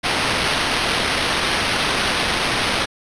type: noise with sample-and-hold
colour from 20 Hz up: blue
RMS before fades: -20 dBFS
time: 0.03-2.86 s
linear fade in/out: 20 ms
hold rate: 7350 Hz
effects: resampled to 22050 Hz